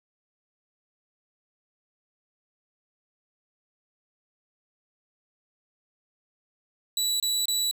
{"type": "tone bursts", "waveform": "25% pulse", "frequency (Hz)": 3937, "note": "B7", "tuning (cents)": -6, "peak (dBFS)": -20, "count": 3, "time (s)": [6.97, 7.712], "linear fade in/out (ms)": 2, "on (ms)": 230, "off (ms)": 26, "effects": []}